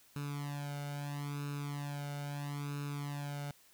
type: tone with flanger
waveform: sawtooth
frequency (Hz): 143.9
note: D3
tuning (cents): -35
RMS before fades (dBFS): -40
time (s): 0.16-3.51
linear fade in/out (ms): 0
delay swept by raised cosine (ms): 0.76 to 1.38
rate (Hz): 0.76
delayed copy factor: +0.85
effects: white hiss -64 dBFS RMS until 3.73 s